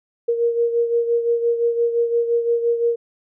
sine beating tone pair, 468.1 / 473.9 Hz, A#4 / A#4, +7 / +28 cents, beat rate 5.8 Hz, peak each -17 / -24 dBFS, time 0.28-2.96 s, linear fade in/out 10 ms, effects none

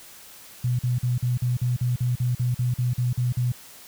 sine tone bursts, 123.47 Hz, B2, in tune, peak -20 dBFS, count 15, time 0.64-3.52 s, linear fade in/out 5 ms, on 150 ms, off 45 ms, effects white hiss -46 dBFS RMS until 3.87 s

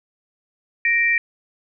sine tone pair together, 1864.7 / 2349 Hz, A#6 / D7, 0 / 0 cents, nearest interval major third, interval 400 cents, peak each -18 dBFS, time 0.85-1.18 s, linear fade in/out 2 ms, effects none

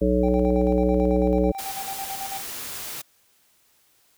harmonic tone, 61.74 Hz, B1, in tune, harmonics 1 / 3 / 5 / 7 / 9, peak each -24 / -24 / -24 / -24 / -24 dBFS, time 0.01-1.52 s, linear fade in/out 10 ms
triangle tone with tremolo, 781 Hz, G5, 7 cents flat, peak -28 dBFS, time 0.23-2.42 s, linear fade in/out 5 ms, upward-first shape square, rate 9.1 Hz, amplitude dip 70%
white noise, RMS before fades -34 dBFS, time 1.58-3.02 s, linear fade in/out 10 ms
effects white hiss -62 dBFS RMS until 4.17 s

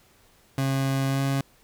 30% pulse tone with pitch glide, 135.3 to 136.87 Hz, C#3 to C#3, -42 to -22 cents, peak -20 dBFS, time 0.58-1.41 s, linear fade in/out 2 ms, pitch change +20 cents, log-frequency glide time 1.08-1.21 s, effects pink hiss -59 dBFS RMS until 1.63 s

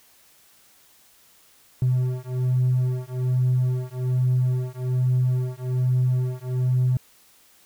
triangle beating tone pair, 126.2 / 127.4 Hz, B2 / C3, +38 / -46 cents, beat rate 1.2 Hz, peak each -20 dBFS, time 1.82-6.97 s, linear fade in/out 2 ms, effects tanh soft clip ceiling -13 dBFS + white hiss -56 dBFS RMS until 7.65 s

